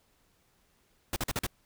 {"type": "noise bursts", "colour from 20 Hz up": "pink", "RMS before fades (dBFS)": -31, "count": 5, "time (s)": [1.13, 1.466], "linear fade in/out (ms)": 2, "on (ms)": 32, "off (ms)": 44, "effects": ["pink hiss -69 dBFS RMS until 1.65 s"]}